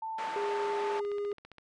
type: tone with pitch glide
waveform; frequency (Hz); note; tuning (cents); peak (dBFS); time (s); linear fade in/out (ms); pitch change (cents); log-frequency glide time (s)
sine; 888 to 876.8; A5 to A5; +16 to -6; -34; 0.02-1.01; 5; -22; 0.63-0.89
type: band-pass noise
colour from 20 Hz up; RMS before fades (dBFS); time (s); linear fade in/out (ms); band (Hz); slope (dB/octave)
white; -41; 0.18-1; 5; 390 to 1600; 12
type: tone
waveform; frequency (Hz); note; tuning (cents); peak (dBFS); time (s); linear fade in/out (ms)
triangle; 408.7; G#4; -28; -29; 0.36-1.33; 2
type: click train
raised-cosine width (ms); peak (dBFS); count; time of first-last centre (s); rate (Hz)
0.3; -33; 9; 1.05-1.583; 15
effects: resampled to 22050 Hz